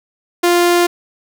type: tone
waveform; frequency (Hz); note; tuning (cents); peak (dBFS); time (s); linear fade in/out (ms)
sawtooth; 349.2; F4; 0; -6; 0.43-0.87; 10
effects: none